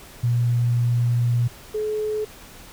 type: tone pair in turn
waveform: sine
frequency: 120 / 427.6 Hz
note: B2 / A4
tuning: -49 / -49 cents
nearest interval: octave + minor seventh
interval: 2200 cents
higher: second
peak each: -17 / -22 dBFS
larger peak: first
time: 0.23-1.48 / 1.74-2.25 s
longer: first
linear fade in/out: 10 ms
effects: pink hiss -44 dBFS RMS until 2.72 s